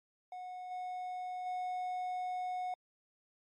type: tone with level steps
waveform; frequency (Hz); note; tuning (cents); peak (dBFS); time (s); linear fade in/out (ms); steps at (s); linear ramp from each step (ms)
triangle; 731; F#5; -21; -40 / -36 / -33; 0.32-2.74; 2; 0.7 / 1.45; 20
effects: MP3 48 kbps